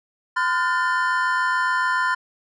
triangle tone cluster, 1020 / 1414 / 1501 / 1776 Hz, C6 / F6 / F#6 / A6, -44 / +21 / +24 / +16 cents, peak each -20 / -22 / -29 / -24 dBFS, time 0.36-2.15 s, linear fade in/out 10 ms, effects resampled to 22050 Hz

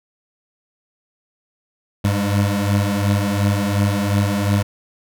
25% pulse beating tone pair, 100 / 102.8 Hz, G2 / G#2, +35 / -17 cents, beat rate 2.8 Hz, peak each -14 / -17 dBFS, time 2.04-4.63 s, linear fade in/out 10 ms, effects none

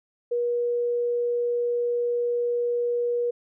sine tone, 480 Hz, B4, 49 cents flat, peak -22 dBFS, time 0.31-3.31 s, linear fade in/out 10 ms, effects none

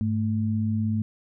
sine tone pair together, 103.2 / 219.5 Hz, G#2 / A3, -10 / -4 cents, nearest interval octave + minor second, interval 1306 cents, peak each -25 dBFS, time 0.01-1.02 s, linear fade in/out 0 ms, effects none

